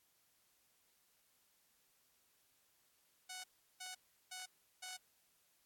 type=tone bursts; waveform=5% pulse; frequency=740 Hz; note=F#5; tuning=in tune; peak=-35 dBFS; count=4; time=3.29-4.97 s; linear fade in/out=10 ms; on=150 ms; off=360 ms; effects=white hiss -75 dBFS RMS until 5.65 s + AAC 64 kbps